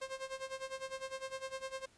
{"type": "tone with tremolo", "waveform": "sawtooth", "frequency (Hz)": 530, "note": "C5", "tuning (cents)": 22, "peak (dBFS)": -34, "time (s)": [0.01, 1.86], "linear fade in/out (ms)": 10, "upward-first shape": "sine", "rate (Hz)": 9.9, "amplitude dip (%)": 85, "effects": ["pink hiss -66 dBFS RMS until 1.97 s", "resampled to 22050 Hz"]}